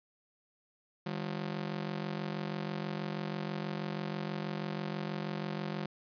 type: ring-modulated tone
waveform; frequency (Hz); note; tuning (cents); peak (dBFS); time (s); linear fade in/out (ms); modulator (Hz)
sawtooth; 178.6; F3; +39; -28; 1.06-5.86; 2; 23.1
effects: resampled to 11025 Hz